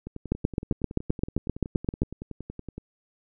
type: two click trains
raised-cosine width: 3 ms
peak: -10 / -23 dBFS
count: 14 / 30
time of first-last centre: 0.32-2.019 / 0.07-2.78 s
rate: 7.65 / 10.7 Hz
effects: none